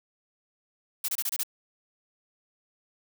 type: noise bursts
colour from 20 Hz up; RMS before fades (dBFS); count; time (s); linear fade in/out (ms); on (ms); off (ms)
blue; -29; 6; 1.04-1.434; 5; 44; 26
effects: none